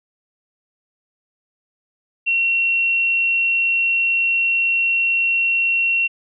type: tone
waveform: sine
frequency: 2729 Hz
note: F7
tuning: 41 cents flat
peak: -15 dBFS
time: 2.26-6.08 s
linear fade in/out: 20 ms
effects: none